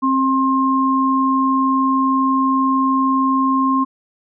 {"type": "tone pair together", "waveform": "sine", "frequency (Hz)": [265.8, 1063.2], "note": ["C4", "C6"], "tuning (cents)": [27, 27], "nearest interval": "2 octaves", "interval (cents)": 2400, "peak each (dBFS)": -16, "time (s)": [0.02, 3.85], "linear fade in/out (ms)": 20, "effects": []}